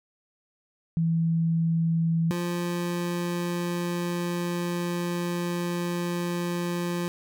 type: tone pair in turn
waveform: sine / 25% pulse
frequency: 164.81 / 174.3 Hz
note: E3 / F3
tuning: 0 / -3 cents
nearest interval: minor second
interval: 97 cents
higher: second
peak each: -21 / -23 dBFS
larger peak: first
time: 0.97-2.31 / 2.31-7.08 s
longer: second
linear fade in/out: 0 ms
effects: none